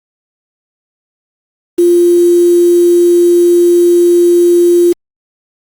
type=tone with quantisation; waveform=sine; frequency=348.5 Hz; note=F4; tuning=4 cents flat; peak=-4 dBFS; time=1.78-4.93 s; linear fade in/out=10 ms; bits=4; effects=Opus 32 kbps